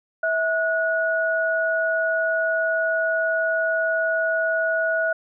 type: tone pair together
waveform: sine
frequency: 650 / 1459.2 Hz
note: E5 / F#6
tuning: -24 / -24 cents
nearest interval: octave + major second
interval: 1400 cents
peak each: -22 dBFS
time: 0.23-5.13 s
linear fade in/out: 5 ms
effects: none